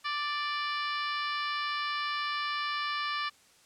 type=harmonic tone; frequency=587.3 Hz; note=D5; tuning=in tune; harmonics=2 / 3 / 4 / 5 / 6 / 7 / 8 / 9; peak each=-33 / -37 / -39 / -41 / -43 / -44 / -45 / -46 dBFS; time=0.04-3.3 s; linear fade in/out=20 ms; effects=white hiss -61 dBFS RMS until 3.65 s + low-pass 9000 Hz 12 dB/octave